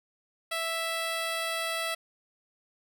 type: tone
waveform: 10% pulse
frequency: 659.3 Hz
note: E5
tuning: in tune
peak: -21 dBFS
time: 0.51-1.95 s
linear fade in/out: 10 ms
effects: none